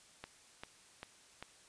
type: click train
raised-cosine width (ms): 0.3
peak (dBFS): -28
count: 4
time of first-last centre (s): 0.24-1.426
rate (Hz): 2.53
effects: white hiss -62 dBFS RMS until 1.68 s + resampled to 22050 Hz